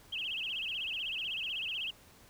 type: tone with vibrato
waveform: sine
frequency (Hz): 2900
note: F#7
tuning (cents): -35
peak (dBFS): -34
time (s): 0.12-1.91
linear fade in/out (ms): 10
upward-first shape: sine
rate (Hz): 16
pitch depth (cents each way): 210
effects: pink hiss -59 dBFS RMS until 2.29 s